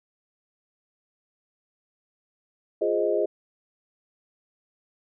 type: chord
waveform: sine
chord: F minor seventh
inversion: none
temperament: equal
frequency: 349.2 / 415.3 / 523.3 / 622.3 Hz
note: F4 / Ab4 / C5 / Eb5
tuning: 0 / 0 / 0 / 0 cents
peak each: -28 / -25 / -29 / -26 dBFS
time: 2.81-3.26 s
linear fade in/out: 10 ms
effects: none